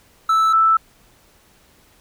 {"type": "tone pair in turn", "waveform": ["triangle", "sine"], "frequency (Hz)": [1315, 1319.8], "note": ["E6", "E6"], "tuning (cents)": [-5, 2], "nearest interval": "unison", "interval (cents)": 7, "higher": "second", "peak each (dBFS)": -11, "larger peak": "neither", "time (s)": [[0.29, 0.53], [0.53, 0.77]], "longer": "neither", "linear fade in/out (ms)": 5, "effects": ["pink hiss -54 dBFS RMS until 2 s"]}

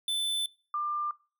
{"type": "tone pair in turn", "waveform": ["square", "sine"], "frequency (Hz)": [3519, 1193.5], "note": ["A7", "D6"], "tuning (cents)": [0, 28], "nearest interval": "octave + perfect fifth", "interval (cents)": 1872, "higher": "first", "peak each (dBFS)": -28, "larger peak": "neither", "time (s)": [[0.08, 0.46], [0.74, 1.11]], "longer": "first", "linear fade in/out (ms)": 2, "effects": ["noise-tail reverb RT60 0.4 s tail -24 dB re dry"]}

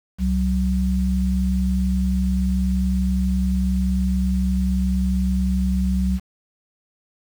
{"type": "tone pair together", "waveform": "sine", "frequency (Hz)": [66.1, 186.96], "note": ["C2", "F#3"], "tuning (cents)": [18, 18], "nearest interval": "octave + tritone", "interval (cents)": 1800, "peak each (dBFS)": -20, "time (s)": [0.18, 6.2], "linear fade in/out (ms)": 50, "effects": ["7-bit"]}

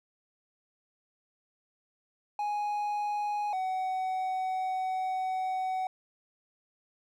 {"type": "tone pair in turn", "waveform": "triangle", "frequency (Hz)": [830.6, 750.4], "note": ["G#5", "F#5"], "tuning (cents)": [0, 24], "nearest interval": "major second", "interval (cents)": 176, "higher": "first", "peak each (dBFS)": -27, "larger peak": "neither", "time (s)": [[2.39, 3.53], [3.53, 5.87]], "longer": "second", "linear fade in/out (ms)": 2, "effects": []}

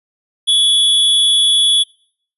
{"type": "tone with amplitude modulation", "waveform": "square", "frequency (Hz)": 3390, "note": "G#7", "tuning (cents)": 35, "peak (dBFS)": -8, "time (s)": [0.47, 1.84], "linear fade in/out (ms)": 20, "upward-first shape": "sine", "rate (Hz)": 258, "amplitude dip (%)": 45, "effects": ["noise-tail reverb RT60 0.6 s tail -26 dB re dry", "resampled to 32000 Hz"]}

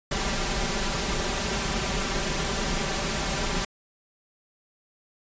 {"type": "noise with comb filter", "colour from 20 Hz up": "pink", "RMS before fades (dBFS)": -27, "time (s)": [0.11, 3.65], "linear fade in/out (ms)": 5, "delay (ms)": 5.1, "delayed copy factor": 0.65, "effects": ["resampled to 16000 Hz"]}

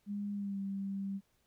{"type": "tone with pitch glide", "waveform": "sine", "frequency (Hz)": [203.7, 196.19], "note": ["G#3", "G3"], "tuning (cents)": [-33, 2], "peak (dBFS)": -35, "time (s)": [0.06, 1.21], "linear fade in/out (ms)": 50, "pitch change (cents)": -65, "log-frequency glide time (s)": [0.33, 0.59], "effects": ["pink hiss -75 dBFS RMS until 1.46 s"]}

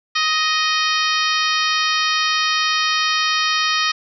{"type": "harmonic tone with a mistuned harmonic", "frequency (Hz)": 622.3, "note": "D#5", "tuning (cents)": 0, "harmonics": [2, 3, 4, 5, 6, 7, 8, 9], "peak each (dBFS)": [-21, -23, -24, -25, -26, -26, -27, -28], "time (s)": [0.15, 3.92], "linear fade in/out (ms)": 10, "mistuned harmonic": 2, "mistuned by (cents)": 15, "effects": []}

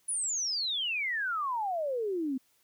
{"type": "exponential sweep", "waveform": "sine", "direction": "down", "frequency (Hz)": [10280, 251.2], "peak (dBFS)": -29, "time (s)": [0.08, 2.38], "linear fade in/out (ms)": 10, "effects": ["white hiss -69 dBFS RMS until 2.63 s"]}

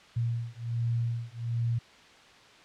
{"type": "beating tone pair", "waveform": "sine", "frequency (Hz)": [116.54, 117.84], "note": ["A#2", "A#2"], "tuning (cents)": [0, 19], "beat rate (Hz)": 1.3, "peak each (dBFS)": -31, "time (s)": [0.16, 1.79], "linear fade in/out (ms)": 10, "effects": ["white hiss -54 dBFS RMS until 2.64 s", "low-pass 4000 Hz 12 dB/octave"]}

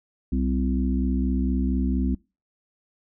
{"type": "harmonic tone with a mistuned harmonic", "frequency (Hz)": 64.3, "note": "C2", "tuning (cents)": -30, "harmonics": [1, 3, 4, 5], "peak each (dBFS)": [-24, -27, -26, -35], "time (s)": [0.32, 2.15], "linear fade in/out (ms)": 5, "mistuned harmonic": 5, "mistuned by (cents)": 58, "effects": ["noise-tail reverb RT60 0.3 s tail -25 dB re dry"]}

